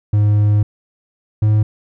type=tone pair in turn; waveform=triangle; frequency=104.3 / 106.8 Hz; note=G#2 / G#2; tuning=+8 / +49 cents; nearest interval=unison; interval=41 cents; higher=second; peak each=-8 / -8 dBFS; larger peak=neither; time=0.13-0.63 / 1.42-1.63 s; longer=first; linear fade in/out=5 ms; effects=none